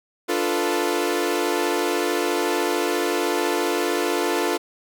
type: chord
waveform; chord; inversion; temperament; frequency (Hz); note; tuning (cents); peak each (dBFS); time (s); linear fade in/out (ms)
sawtooth; B half-diminished seventh; first; equal; 293.7 / 349.2 / 440 / 493.9; D4 / F4 / A4 / B4; 0 / 0 / 0 / 0; -24 / -20 / -22 / -25; 0.28-4.58; 20
effects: none